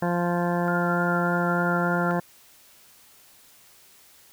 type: harmonic tone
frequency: 174.4 Hz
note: F3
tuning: 2 cents flat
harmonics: 1 / 2 / 3 / 4 / 5 / 6 / 8 / 9 / 10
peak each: -25 / -30 / -30 / -30 / -33 / -34 / -39 / -39 / -38 dBFS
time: 0.02-2.2 s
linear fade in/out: 5 ms
type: tone with vibrato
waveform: sine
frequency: 1396.9 Hz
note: F6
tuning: in tune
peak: -27 dBFS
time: 0.68-2.11 s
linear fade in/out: 0 ms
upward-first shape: sine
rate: 3.4 Hz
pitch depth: 16 cents each way
effects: white hiss -54 dBFS RMS until 4.32 s